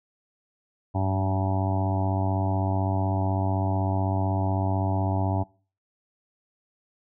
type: harmonic tone with a mistuned harmonic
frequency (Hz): 95.9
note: G2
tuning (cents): -37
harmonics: 1 / 2 / 3 / 4 / 6 / 7 / 8 / 9 / 10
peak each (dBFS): -24 / -34 / -31 / -39 / -40 / -33 / -35 / -35 / -38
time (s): 0.94-5.44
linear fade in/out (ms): 20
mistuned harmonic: 1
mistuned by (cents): +29
effects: noise-tail reverb RT60 0.4 s tail -23 dB re dry